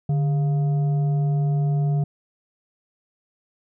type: tone with frequency modulation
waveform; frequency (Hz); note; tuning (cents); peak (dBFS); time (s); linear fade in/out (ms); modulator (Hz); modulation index
sine; 146.83; D3; 0; -18; 0.09-2.04; 5; 552; 0.24
effects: none